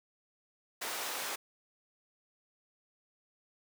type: high-pass noise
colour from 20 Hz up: pink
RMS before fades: -38 dBFS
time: 0.81-1.36 s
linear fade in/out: 10 ms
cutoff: 600 Hz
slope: 12 dB/octave
effects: none